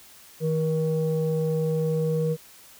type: tone pair together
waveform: sine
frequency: 158.8 / 475.9 Hz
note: D#3 / A#4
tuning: +36 / +36 cents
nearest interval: octave + perfect fifth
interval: 1900 cents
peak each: -23 / -24 dBFS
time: 0.4-2.37 s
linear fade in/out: 50 ms
effects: tanh soft clip ceiling -16 dBFS + white hiss -50 dBFS RMS until 2.79 s